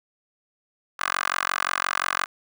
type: tone with high-pass filter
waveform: 10% pulse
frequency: 45.73 Hz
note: F#1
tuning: 20 cents flat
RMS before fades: -26 dBFS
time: 0.99-2.26 s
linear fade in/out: 10 ms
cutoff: 1300 Hz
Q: 3.5
effects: none